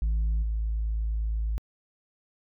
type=tone with level steps; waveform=sine; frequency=54.3 Hz; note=A1; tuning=22 cents flat; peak=-20 / -24 dBFS; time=0.02-1.58 s; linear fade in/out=0 ms; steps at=0.42 s; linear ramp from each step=10 ms; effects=tanh soft clip ceiling -22 dBFS